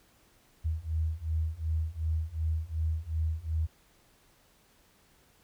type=beating tone pair; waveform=sine; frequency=78.3 / 81 Hz; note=D#2 / E2; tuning=+11 / -30 cents; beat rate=2.7 Hz; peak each=-32 / -31 dBFS; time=0.64-3.67 s; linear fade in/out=20 ms; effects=pink hiss -64 dBFS RMS until 5.43 s